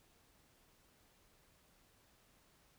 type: silence
effects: pink hiss -70 dBFS RMS until 2.78 s